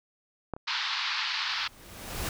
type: clicks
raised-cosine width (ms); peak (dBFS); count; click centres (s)
1; -18 / -28; 2; 0.537 / 0.565
type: band-pass noise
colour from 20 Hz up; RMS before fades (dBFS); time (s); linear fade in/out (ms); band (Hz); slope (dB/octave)
white; -31; 0.67-1.68; 10; 900 to 4800; 48
type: noise with exponential growth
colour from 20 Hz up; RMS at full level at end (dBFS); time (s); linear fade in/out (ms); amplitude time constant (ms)
pink; -31; 1.32-2.29; 2; 210
effects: none